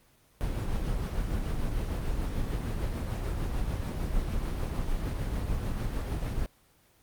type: noise with tremolo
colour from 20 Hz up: brown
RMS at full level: -29 dBFS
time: 0.41-6.46 s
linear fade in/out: 0 ms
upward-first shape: sine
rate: 6.7 Hz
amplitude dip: 30%
effects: pink hiss -63 dBFS RMS until 7.02 s + Opus 24 kbps